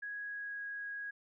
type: tone with pitch glide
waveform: sine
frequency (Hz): 1661.2 to 1650.7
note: G#6 to G#6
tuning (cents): 0 to -11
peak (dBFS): -39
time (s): 0.02-1.11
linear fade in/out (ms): 10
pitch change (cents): -11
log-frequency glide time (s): 0.22-0.6
effects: none